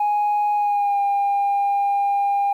sine tone with pitch glide, 830 to 803.6 Hz, G#5 to G5, -1 to +43 cents, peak -15 dBFS, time 0-2.53 s, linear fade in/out 5 ms, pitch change -56 cents, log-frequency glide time 0.55-1 s, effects tanh soft clip ceiling -15 dBFS + 9-bit

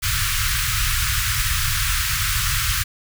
pink band-stop noise, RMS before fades -21 dBFS, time 0.02-2.84 s, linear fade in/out 20 ms, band 130 to 1200 Hz, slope 48 dB/octave, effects none

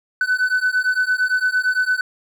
triangle beating tone pair, 1500 / 1508.8 Hz, F#6 / F#6, +23 / +33 cents, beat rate 8.8 Hz, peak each -17 dBFS, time 0.21-2.01 s, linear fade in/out 2 ms, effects tanh soft clip ceiling -8 dBFS

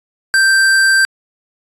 square tone, 1568 Hz, G6, in tune, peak -9 dBFS, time 0.34-1.05 s, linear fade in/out 0 ms, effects resampled to 24000 Hz

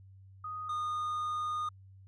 sine / triangle tone pair in turn, 1244.5 / 1226.7 Hz, D#6 / D#6, 0 / -25 cents, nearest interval unison, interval 25 cents, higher first, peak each -37 / -30 dBFS, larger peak second, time 0.44-0.69 / 0.69-1.69 s, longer second, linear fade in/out 5 ms, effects added 96 Hz sine -52 dBFS peak until 2.07 s + resampled to 24000 Hz

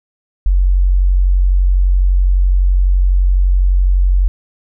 sine tone, 45.94 Hz, F#1, 12 cents flat, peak -8 dBFS, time 0.46-4.28 s, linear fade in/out 0 ms, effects none

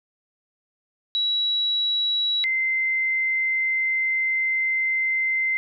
sine tone pair in turn, 3900 / 2076 Hz, B7 / C7, -23 / -14 cents, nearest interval major seventh, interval 1091 cents, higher first, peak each -20 dBFS, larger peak neither, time 1.15-2.44 / 2.44-5.57 s, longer second, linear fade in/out 0 ms, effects none

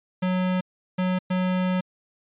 square tone bursts at uneven times, 183.8 Hz, F#3, 11 cents flat, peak -22 dBFS, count 3, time 0.22-0.61 / 0.98-1.19 / 1.3-1.81 s, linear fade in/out 10 ms, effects resampled to 8000 Hz

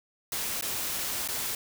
white noise with dropouts, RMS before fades -32 dBFS, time 0.32-1.55 s, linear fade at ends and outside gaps 2 ms, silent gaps 0.611-0.623 / 1.277-1.286 s, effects none

